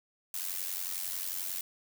blue noise with amplitude modulation, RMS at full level -33 dBFS, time 0.34-1.61 s, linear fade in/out 2 ms, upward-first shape sine, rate 91.1 Hz, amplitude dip 75%, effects none

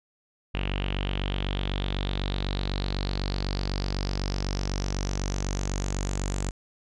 sawtooth tone with low-pass filter sweep, 48 Hz, G1, 36 cents flat, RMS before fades -29 dBFS, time 0.54-6.51 s, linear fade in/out 10 ms, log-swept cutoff 2800 to 7400 Hz, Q 6, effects none

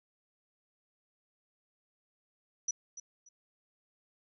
sine tone with echo, 5900 Hz, F#8, 6 cents flat, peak -29 dBFS, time 2.68-2.71 s, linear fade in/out 5 ms, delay 290 ms, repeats 2, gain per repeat -13 dB, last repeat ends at 3.29 s, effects none

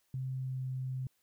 sine tone with pitch glide, 130.81 to 129.91 Hz, C3 to C3, 0 to -12 cents, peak -34 dBFS, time 0.14-1.07 s, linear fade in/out 2 ms, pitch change -12 cents, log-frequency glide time 0.32-0.63 s, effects white hiss -75 dBFS RMS until 1.22 s

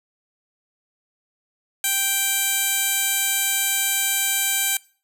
15% pulse tone with band-pass filter, 784 Hz, G5, in tune, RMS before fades -22 dBFS, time 1.84-4.77 s, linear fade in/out 2 ms, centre 11000 Hz, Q 0.94, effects noise-tail reverb RT60 0.4 s tail -22 dB re dry

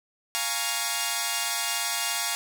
5% pulse chord, Bb minor seventh, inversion second, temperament equal with one note detuned, 698.5 / 830.6 / 932.3 / 1115.2 Hz, F5 / Ab5 / Bb5 / Db6, 0 / 0 / 0 / +10 cents, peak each -20 dBFS, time 0.35-2.35 s, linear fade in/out 0 ms, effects none

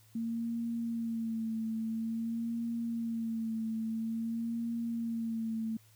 sine tone with vibrato, 227.5 Hz, A#3, 42 cents flat, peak -32 dBFS, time 0.15-5.77 s, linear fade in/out 5 ms, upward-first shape sine, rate 0.49 Hz, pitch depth 38 cents each way, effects added 109 Hz sine -61 dBFS peak until 5.95 s + white hiss -65 dBFS RMS until 5.95 s

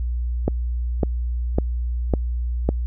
click train, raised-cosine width 2 ms, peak -5 dBFS, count 5, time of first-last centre 0.48-2.69 s, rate 1.81 Hz, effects added 60 Hz sine -21 dBFS peak until 2.86 s

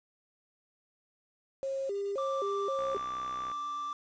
sine tone with vibrato, 465.1 Hz, A#4, 4 cents flat, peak -31 dBFS, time 1.63-2.97 s, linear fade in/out 0 ms, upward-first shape square, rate 1.9 Hz, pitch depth 260 cents each way
triangle tone, 1174.7 Hz, D6, in tune, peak -32 dBFS, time 2.18-3.93 s, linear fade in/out 2 ms
click train, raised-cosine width 0.5 ms, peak -31 dBFS, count 47, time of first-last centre 2.79-3.516 s, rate 63.4 Hz
effects resampled to 16000 Hz + 9-bit

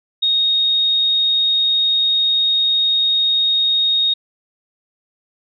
sine tone, 3729 Hz, A#7, in tune, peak -13 dBFS, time 0.22-4.14 s, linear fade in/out 10 ms, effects none

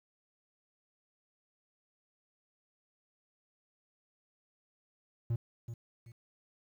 triangle tone with echo, 116.54 Hz, A#2, in tune, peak -27 dBFS, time 5.3-5.36 s, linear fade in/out 5 ms, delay 380 ms, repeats 2, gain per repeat -10 dB, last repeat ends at 6.12 s, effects 11-bit

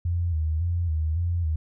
sine tone with vibrato, 82.41 Hz, E2, in tune, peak -22 dBFS, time 0.05-1.56 s, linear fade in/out 5 ms, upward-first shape square, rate 1.8 Hz, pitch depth 82 cents each way, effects none

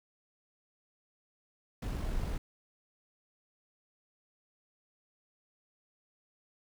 brown noise with amplitude modulation, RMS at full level -33 dBFS, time 1.82-2.38 s, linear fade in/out 5 ms, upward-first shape sine, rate 48.7 Hz, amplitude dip 30%, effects none

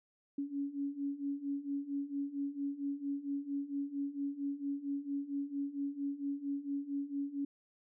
sine beating tone pair, 278.7 / 283.1 Hz, C#4 / C#4, +9 / +37 cents, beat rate 4.4 Hz, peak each -40 / -37 dBFS, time 0.38-7.45 s, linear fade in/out 5 ms, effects none

